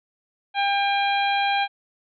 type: harmonic tone with a mistuned harmonic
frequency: 800 Hz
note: G5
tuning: 35 cents sharp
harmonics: 1 / 2 / 3 / 4 / 5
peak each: -21 / -28 / -27 / -30 / -34 dBFS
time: 0.54-1.68 s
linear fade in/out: 50 ms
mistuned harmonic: 4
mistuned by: +23 cents
effects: none